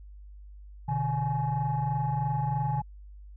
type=tone cluster; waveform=sine; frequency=126.6 / 149.7 / 843 Hz; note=B2 / D3 / G#5; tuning=+43 / +33 / +26 cents; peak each=-29 dBFS; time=0.88-2.82 s; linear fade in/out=10 ms; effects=tanh soft clip ceiling -20 dBFS + added 50 Hz sine -44 dBFS peak until 3.36 s